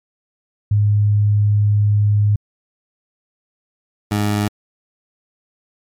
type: tone pair in turn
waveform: sine / 20% pulse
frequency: 103.83 / 103.83 Hz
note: G#2 / G#2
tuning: 0 / 0 cents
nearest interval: unison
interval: 0 cents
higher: neither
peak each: -11 dBFS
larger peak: neither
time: 0.71-2.36 / 4.11-4.48 s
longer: first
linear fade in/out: 5 ms
effects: MP3 96 kbps